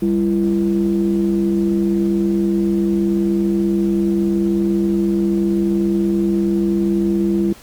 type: ring-modulated tone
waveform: triangle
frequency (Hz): 69.6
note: C#2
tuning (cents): +8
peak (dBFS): -9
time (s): 0.02-7.53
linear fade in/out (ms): 5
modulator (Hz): 268
effects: pink hiss -43 dBFS RMS until 7.62 s + Opus 32 kbps

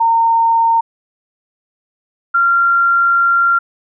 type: tone pair in turn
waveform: sine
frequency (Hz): 916 / 1381.2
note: A#5 / F6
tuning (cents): -31 / -20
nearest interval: perfect fifth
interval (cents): 711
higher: second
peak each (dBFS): -9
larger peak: neither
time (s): 0-0.81 / 2.34-3.59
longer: second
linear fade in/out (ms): 10
effects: none

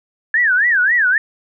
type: tone with vibrato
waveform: sine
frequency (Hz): 1689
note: G#6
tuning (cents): +29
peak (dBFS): -11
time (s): 0.34-1.18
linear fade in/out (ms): 2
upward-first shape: sine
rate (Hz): 3.7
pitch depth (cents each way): 260
effects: none

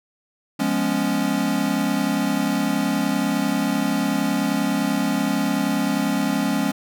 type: chord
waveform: square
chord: C# dominant seventh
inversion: first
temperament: equal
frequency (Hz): 174.61 / 207.7 / 246.9 / 277.2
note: E#3 / G#3 / B3 / C#4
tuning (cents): 0 / 0 / 0 / 0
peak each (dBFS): -29 / -25 / -27 / -24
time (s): 0.59-6.72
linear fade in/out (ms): 10
effects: none

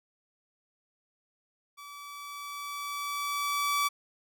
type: tone with level ramp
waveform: sawtooth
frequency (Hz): 1151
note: D6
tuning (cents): -35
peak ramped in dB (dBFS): -41 to -21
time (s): 1.77-3.89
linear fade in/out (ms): 20
effects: none

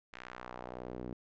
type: tone with band-pass filter sweep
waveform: sawtooth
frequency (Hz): 61.74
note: B1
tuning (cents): 0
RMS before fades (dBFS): -45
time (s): 0.13-1.13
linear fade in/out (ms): 0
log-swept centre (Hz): 2100 to 290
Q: 1.3
effects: resampled to 16000 Hz

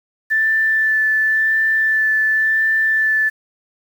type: tone with vibrato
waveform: sine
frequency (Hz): 1760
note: A6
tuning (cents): 0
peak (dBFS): -13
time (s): 0.3-3.3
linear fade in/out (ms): 20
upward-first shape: sine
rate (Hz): 0.93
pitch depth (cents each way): 11
effects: 7-bit

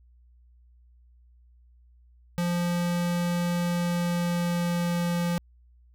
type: tone with pitch glide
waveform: square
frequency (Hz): 174.2 to 173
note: F3 to F3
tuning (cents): -4 to -16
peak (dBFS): -25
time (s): 2.38-5.38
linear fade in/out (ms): 0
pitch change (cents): -12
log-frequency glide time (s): 3.57-5.2
effects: added 60 Hz sine -54 dBFS peak until 5.94 s

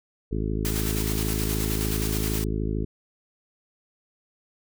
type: harmonic tone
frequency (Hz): 53.3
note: G#1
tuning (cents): +46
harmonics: 1 / 2 / 3 / 4 / 5 / 6 / 7 / 8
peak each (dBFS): -28 / -31 / -33 / -34 / -35 / -36 / -36 / -37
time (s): 0.31-2.85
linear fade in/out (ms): 10
type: noise with tremolo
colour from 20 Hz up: white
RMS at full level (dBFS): -31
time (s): 0.65-2.44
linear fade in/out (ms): 0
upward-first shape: square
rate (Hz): 9.5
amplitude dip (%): 35
effects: none

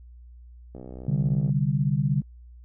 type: click train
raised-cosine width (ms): 2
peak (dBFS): -27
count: 48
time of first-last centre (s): 0.75-1.494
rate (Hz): 63.2
type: chord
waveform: sine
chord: C suspended second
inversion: none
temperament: just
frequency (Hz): 130.81 / 147.16 / 196.22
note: C3 / D3 / G3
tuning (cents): 0 / +4 / +2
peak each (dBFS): -26 / -23 / -28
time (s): 1.08-2.22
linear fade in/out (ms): 5
effects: added 60 Hz sine -44 dBFS peak until 2.64 s

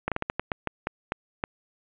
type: slowing click train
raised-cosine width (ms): 0.5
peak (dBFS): -11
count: 11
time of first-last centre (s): 0.08-1.439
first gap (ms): 37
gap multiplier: 1.27
effects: resampled to 8000 Hz + 7-bit

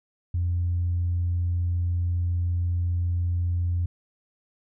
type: tone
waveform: sine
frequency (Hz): 87.31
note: F2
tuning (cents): 0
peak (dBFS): -21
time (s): 0.34-3.86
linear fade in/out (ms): 5
effects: tanh soft clip ceiling -18 dBFS

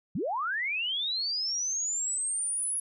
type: linear sweep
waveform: sine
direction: up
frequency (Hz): 130.81 to 10548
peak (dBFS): -28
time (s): 0.15-2.8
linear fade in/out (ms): 5
effects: none

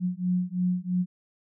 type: beating tone pair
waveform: sine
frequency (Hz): 179.1 / 182.1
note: F3 / F#3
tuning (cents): +44 / -27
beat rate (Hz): 3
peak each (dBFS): -27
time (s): 0-1.06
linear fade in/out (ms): 50
effects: none

